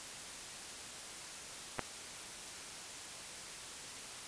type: clicks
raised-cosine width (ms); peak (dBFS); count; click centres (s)
0.5; -28 / -18; 2; 1.785 / 1.793
effects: white hiss -47 dBFS RMS until 4.27 s + resampled to 22050 Hz